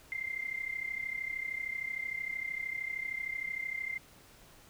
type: tone with amplitude modulation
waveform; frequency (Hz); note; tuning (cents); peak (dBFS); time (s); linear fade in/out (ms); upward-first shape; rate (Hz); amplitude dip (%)
sine; 2093; C7; 0; -31; 0.12-3.98; 0; sine; 33.1; 80
effects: pink hiss -58 dBFS RMS until 4.69 s